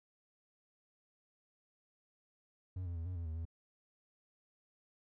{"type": "tone with pitch steps", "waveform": "triangle", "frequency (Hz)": [92, 86.2, 82.5, 91, 84.6, 79.6, 82.6], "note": ["F#2", "F2", "E2", "F#2", "E2", "D#2", "E2"], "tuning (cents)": [-9, -22, 2, -28, 45, 40, 4], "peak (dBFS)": -36, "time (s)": [2.76, 3.453], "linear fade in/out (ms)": 5, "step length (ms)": 99, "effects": []}